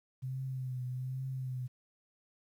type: tone with vibrato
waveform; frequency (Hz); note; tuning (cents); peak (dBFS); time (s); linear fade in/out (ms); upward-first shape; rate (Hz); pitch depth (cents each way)
sine; 129.1; C3; -23; -35; 0.22-1.68; 20; triangle; 1.2; 51
effects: 11-bit